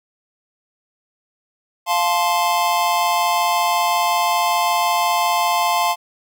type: chord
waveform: square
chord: F major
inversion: none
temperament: just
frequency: 698.5 / 873.1 / 1047.7 Hz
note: F5 / A5 / C6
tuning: 0 / -14 / +2 cents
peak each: -21 dBFS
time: 1.86-5.96 s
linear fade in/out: 50 ms
effects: none